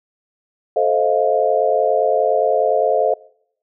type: chord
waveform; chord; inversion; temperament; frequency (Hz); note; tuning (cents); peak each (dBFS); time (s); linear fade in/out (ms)
sine; F dominant seventh; first; just; 436.5 / 523.8 / 628.6 / 698.5; A4 / C5 / Eb5 / F5; -14 / +2 / +18 / 0; -19; 0.76-3.14; 5
effects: noise-tail reverb RT60 0.7 s tail -24 dB re dry